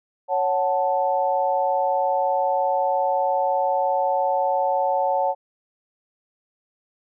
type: chord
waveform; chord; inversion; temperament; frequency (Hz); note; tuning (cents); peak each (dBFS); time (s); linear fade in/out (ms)
sine; F# minor; second; equal; 554.4 / 740 / 880; C#5 / F#5 / A5; 0 / 0 / 0; -23; 0.28-5.35; 50
effects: none